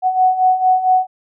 sine beating tone pair, 740 / 744.4 Hz, F#5 / F#5, 0 / +10 cents, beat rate 4.4 Hz, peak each -17 / -12 dBFS, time 0.02-1.07 s, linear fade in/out 50 ms, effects none

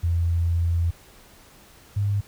sine tone pair in turn, 84.8 / 101.37 Hz, E2 / G#2, +50 / -41 cents, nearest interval minor third, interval 309 cents, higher second, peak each -19 / -20 dBFS, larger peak first, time 0.03-0.91 / 1.96-2.21 s, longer first, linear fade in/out 10 ms, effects pink hiss -51 dBFS RMS until 2.27 s

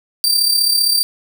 sawtooth tone with amplitude modulation, 4675 Hz, D8, 9 cents flat, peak -7 dBFS, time 0.24-1.03 s, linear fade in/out 0 ms, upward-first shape sine, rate 35.3 Hz, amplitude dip 55%, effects 8-bit

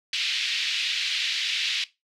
white band-pass noise, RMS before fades -27 dBFS, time 0.13-1.84 s, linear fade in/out 2 ms, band 2300 to 4000 Hz, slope 24 dB/octave, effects noise-tail reverb RT60 0.2 s tail -17 dB re dry

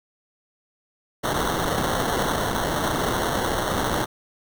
white noise with sample-and-hold, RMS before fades -24 dBFS, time 1.23-4.06 s, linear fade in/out 20 ms, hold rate 2450 Hz, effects none

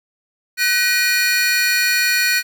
45% pulse tone cluster, 1506 / 1898 / 2436 / 4320 Hz, F#6 / A#6 / D#7 / C#8, +30 / +31 / -37 / -45 cents, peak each -20 dBFS, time 0.57-2.43 s, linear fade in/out 50 ms, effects 8-bit

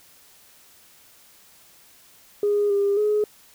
sine tone with pitch steps, 411.5 / 401.7 / 420.9 Hz, G#4 / G4 / G#4, -16 / +42 / +23 cents, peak -17 dBFS, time 2.43-3.24 s, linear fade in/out 2 ms, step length 270 ms, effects tanh soft clip ceiling -13 dBFS + white hiss -53 dBFS RMS until 3.54 s

